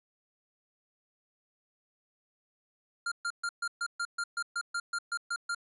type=tone bursts; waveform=square; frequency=1397 Hz; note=F6; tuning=in tune; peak=-31 dBFS; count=14; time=3.06-5.548 s; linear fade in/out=5 ms; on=57 ms; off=130 ms; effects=resampled to 24000 Hz